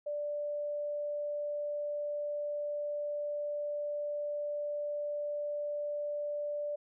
sine tone, 587.3 Hz, D5, in tune, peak -33 dBFS, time 0.06-6.76 s, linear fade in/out 10 ms, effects none

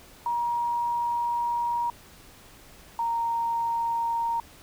sine tone pair in turn, 949 / 928.4 Hz, A#5 / A#5, +31 / -7 cents, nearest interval unison, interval 38 cents, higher first, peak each -24 dBFS, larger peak neither, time 0.26-1.9 / 2.99-4.4 s, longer first, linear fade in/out 2 ms, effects pink hiss -51 dBFS RMS until 4.62 s

